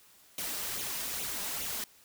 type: noise with flanger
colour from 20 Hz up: white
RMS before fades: -36 dBFS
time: 0.38-1.84 s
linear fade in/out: 2 ms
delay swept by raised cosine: 0.29 to 4.99 ms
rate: 2.4 Hz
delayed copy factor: +0.65
effects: white hiss -60 dBFS RMS until 2.04 s